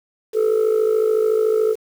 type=tone with amplitude modulation; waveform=sine; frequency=437.2 Hz; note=A4; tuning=11 cents flat; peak=-9 dBFS; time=0.33-1.76 s; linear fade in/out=50 ms; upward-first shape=sine; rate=53.8 Hz; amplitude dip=80%; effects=tanh soft clip ceiling -11 dBFS + 7-bit